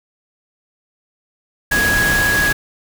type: tone in noise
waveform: sine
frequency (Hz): 1661.2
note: G#6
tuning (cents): 0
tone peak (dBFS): -14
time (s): 1.71-2.53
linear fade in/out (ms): 10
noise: pink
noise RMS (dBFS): -20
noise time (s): 1.71-2.53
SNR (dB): +3
effects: none